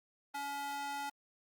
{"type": "tone with high-pass filter", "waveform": "square", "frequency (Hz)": 283.1, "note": "C#4", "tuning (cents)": 37, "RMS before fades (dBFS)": -40, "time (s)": [0.34, 1.1], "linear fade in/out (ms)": 10, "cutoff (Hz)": 800, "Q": 1.8, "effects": ["Opus 32 kbps"]}